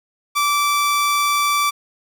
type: tone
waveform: sawtooth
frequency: 1163 Hz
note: D6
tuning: 17 cents flat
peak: -12 dBFS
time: 0.35-1.71 s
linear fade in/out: 20 ms
effects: none